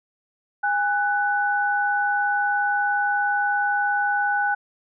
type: tone pair together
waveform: sine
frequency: 817 / 1491.5 Hz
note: G#5 / F#6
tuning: -29 / +13 cents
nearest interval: minor seventh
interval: 1042 cents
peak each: -22 dBFS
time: 0.63-4.55 s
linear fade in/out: 10 ms
effects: none